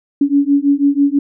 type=beating tone pair; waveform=sine; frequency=279.9 / 286 Hz; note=C#4 / D4; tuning=+17 / -46 cents; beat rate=6.1 Hz; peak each=-13 dBFS; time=0.21-1.19 s; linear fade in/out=5 ms; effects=none